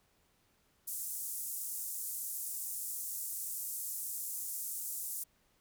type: band-pass noise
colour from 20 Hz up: white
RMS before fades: -40 dBFS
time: 0.87-5.24 s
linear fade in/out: 10 ms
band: 7400 to 16000 Hz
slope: 24 dB/octave
effects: pink hiss -72 dBFS RMS until 5.6 s